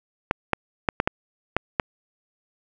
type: clicks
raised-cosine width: 0.5 ms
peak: -4 dBFS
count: 7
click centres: 0.311 / 0.533 / 0.888 / 1.001 / 1.075 / 1.566 / 1.798 s
effects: none